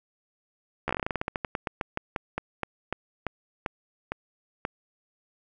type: slowing click train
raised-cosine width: 0.5 ms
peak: -13 dBFS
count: 27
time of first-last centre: 0.88-4.651 s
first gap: 13 ms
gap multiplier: 1.16
effects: none